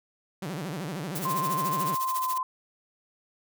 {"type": "tone with vibrato", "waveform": "sawtooth", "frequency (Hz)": 167.1, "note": "E3", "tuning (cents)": 24, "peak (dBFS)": -28, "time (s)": [0.42, 1.95], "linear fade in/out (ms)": 5, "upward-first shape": "sine", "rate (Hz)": 13, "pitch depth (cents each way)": 290}
{"type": "noise with tremolo", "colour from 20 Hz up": "blue", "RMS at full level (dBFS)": -33, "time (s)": [1.15, 2.38], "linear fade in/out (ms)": 5, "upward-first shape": "sine", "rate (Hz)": 14, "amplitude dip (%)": 85}
{"type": "tone with pitch glide", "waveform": "sine", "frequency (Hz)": [1046.5, 1029.1], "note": ["C6", "C6"], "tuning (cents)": [0, -29], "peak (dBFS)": -26, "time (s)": [1.25, 2.43], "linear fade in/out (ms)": 2, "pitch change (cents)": -29, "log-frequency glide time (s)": [1.97, 2.27]}
{"effects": []}